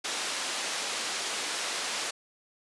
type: band-pass noise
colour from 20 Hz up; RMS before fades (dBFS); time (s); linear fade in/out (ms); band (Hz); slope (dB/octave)
white; -33; 0.04-2.11; 10; 340 to 6200; 12
effects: resampled to 24000 Hz